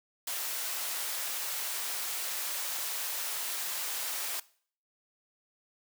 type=high-pass noise; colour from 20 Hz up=white; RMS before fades=-35 dBFS; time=0.27-4.4 s; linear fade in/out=5 ms; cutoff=570 Hz; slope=12 dB/octave; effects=noise-tail reverb RT60 0.5 s tail -20 dB re dry